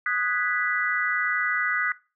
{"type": "chord", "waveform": "sine", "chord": "G# minor seventh", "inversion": "second", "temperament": "equal", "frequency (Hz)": [1244.5, 1480, 1661.2, 1975.5], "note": ["D#6", "F#6", "G#6", "B6"], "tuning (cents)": [0, 0, 0, 0], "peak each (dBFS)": [-30, -27, -31, -27], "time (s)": [0.06, 1.92], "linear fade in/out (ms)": 2, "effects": ["noise-tail reverb RT60 0.3 s tail -19 dB re dry"]}